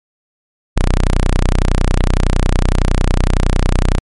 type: tone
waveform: sawtooth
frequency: 30.87 Hz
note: B0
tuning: in tune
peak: -6 dBFS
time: 0.76-3.99 s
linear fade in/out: 10 ms
effects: MP3 48 kbps